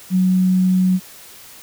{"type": "tone", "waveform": "sine", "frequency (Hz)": 185, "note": "F#3", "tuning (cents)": 0, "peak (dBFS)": -12, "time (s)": [0.1, 1], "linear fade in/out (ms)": 50, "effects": ["white hiss -41 dBFS RMS until 1.62 s"]}